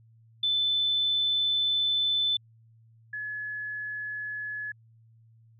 sine tone pair in turn, 3517 / 1702.5 Hz, A7 / G#6, -1 / +42 cents, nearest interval octave + minor second, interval 1257 cents, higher first, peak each -23 / -32 dBFS, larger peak first, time 0.43-2.37 / 3.13-4.72 s, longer first, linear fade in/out 5 ms, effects added 113 Hz sine -55 dBFS peak until 5.59 s

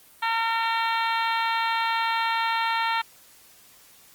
harmonic tone, 455.6 Hz, A#4, 40 cents flat, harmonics 2 / 3 / 4 / 5 / 6 / 7 / 8 / 9, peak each -25 / -29 / -31 / -33 / -35 / -36 / -37 / -38 dBFS, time 0.22-3.02 s, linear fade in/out 10 ms, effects white hiss -53 dBFS RMS until 4.14 s + Opus 32 kbps

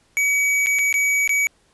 square tone with dropouts, 2270 Hz, C#7, 41 cents sharp, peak -17 dBFS, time 0.17-1.47 s, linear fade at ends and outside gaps 0 ms, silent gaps 0.661-0.669 / 0.787-0.791 / 0.927-0.941 / 1.276-1.293 s, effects pink hiss -60 dBFS RMS until 1.73 s + resampled to 24000 Hz

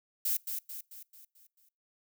violet noise with echo, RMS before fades -30 dBFS, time 0.25-0.37 s, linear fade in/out 5 ms, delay 220 ms, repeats 6, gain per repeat -6 dB, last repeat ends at 1.69 s, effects noise-tail reverb RT60 0.4 s tail -26 dB re dry

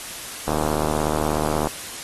click train, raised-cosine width 1 ms, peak -9 dBFS, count 92, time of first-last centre 0.48-1.671 s, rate 76.4 Hz, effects white hiss -34 dBFS RMS until 2.03 s + AAC 32 kbps

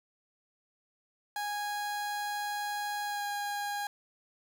30% pulse tone with pitch glide, 826 to 817.9 Hz, G#5 to G#5, -10 to -27 cents, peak -30 dBFS, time 1.36-3.87 s, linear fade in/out 2 ms, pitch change -17 cents, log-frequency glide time 3.04-3.24 s, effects 10-bit

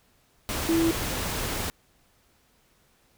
sine tone in noise, 329.6 Hz, E4, in tune, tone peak -20 dBFS, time 0.69-0.91 s, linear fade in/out 0 ms, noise pink, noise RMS -30 dBFS, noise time 0.49-1.7 s, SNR +7 dB, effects pink hiss -64 dBFS RMS until 3.17 s

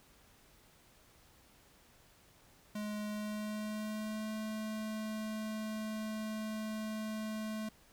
square tone with pitch glide, 210.2 to 216.7 Hz, G#3 to A3, +21 to -26 cents, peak -38 dBFS, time 2.75-7.69 s, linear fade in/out 5 ms, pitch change +53 cents, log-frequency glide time 3.09-4.34 s, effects pink hiss -64 dBFS RMS until 7.92 s

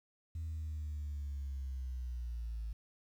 sine linear sweep, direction down, 81.6 to 53.9 Hz, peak -36 dBFS, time 0.35-2.73 s, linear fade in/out 5 ms, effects tanh soft clip ceiling -35 dBFS + 11-bit

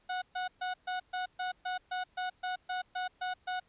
30% pulse tone bursts, 734 Hz, F#5, 14 cents flat, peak -30 dBFS, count 14, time 0.09-3.6 s, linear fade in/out 10 ms, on 130 ms, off 130 ms, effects pink hiss -69 dBFS RMS until 3.68 s + resampled to 8000 Hz

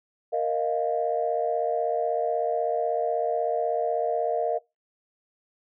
sine chord, Bb suspended fourth, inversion none, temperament equal, 466.2 / 622.3 / 698.5 Hz, Bb4 / Eb5 / F5, 0 / 0 / 0 cents, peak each -27 dBFS, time 0.32-4.59 s, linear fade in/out 20 ms, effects noise-tail reverb RT60 0.2 s tail -21 dB re dry + tanh soft clip ceiling -13 dBFS

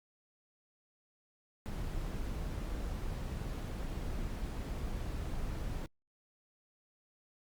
brown noise, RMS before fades -38 dBFS, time 1.66-5.86 s, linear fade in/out 0 ms, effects Opus 48 kbps

